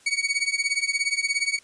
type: tone with tremolo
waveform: sawtooth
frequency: 2244 Hz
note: C#7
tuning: 21 cents sharp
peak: -15 dBFS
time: 0.06-1.59 s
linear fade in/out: 5 ms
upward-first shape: triangle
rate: 17 Hz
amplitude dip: 95%
effects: white hiss -55 dBFS RMS until 1.63 s + resampled to 22050 Hz